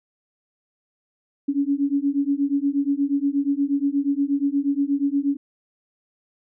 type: beating tone pair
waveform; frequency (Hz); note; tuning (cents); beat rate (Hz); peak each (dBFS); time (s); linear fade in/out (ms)
sine; 277.2 / 285.6; C#4 / D4; 0 / -48; 8.4; -22; 1.48-5.37; 10
effects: none